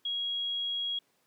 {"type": "tone", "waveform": "sine", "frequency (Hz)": 3300, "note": "G#7", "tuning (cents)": -12, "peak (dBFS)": -30, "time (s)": [0.05, 0.99], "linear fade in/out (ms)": 5, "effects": ["pink hiss -71 dBFS RMS until 1.26 s", "high-pass 200 Hz 12 dB/octave"]}